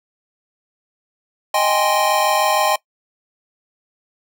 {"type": "chord", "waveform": "square", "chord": "Ab major seventh", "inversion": "second", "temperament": "equal", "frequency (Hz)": [622.3, 784, 830.6, 1046.5], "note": ["Eb5", "G5", "Ab5", "C6"], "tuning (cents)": [0, 0, 0, 0], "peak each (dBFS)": -21, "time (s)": [1.54, 2.76], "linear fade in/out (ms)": 5, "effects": ["noise-tail reverb RT60 0.1 s tail -21 dB re dry"]}